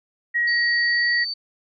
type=tone with pitch glide; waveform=sine; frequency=1900 to 1912.1 Hz; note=A#6 to A#6; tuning=+33 to +43 cents; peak=-18 dBFS; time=0.34-1.25 s; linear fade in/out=20 ms; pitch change=+10 cents; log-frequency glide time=0.84-1.09 s
type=tone; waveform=sine; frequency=4559 Hz; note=C#8; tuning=48 cents sharp; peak=-25 dBFS; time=0.47-1.34 s; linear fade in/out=10 ms
effects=none